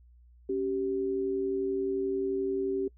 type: tone pair together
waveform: sine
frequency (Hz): 275.9 / 387.3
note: C#4 / G4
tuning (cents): -8 / -21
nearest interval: tritone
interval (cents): 587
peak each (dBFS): -34 / -28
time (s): 0.49-2.88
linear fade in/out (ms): 5
effects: noise-tail reverb RT60 0.1 s tail -23 dB re dry + added 60 Hz sine -54 dBFS peak until 2.97 s